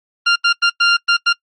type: tone bursts at uneven times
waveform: 20% pulse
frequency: 1394 Hz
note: F6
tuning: 4 cents flat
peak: -5 dBFS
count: 6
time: 0.26-0.36 / 0.44-0.53 / 0.62-0.7 / 0.8-0.97 / 1.08-1.17 / 1.26-1.33 s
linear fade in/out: 10 ms
effects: noise-tail reverb RT60 0.1 s tail -26 dB re dry + MP3 32 kbps